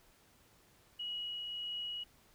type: tone with tremolo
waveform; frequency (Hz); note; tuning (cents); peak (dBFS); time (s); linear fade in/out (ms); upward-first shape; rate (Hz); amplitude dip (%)
sine; 2909; F#7; -30; -37; 0.99-2.04; 10; triangle; 1.6; 25
effects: pink hiss -66 dBFS RMS until 2.34 s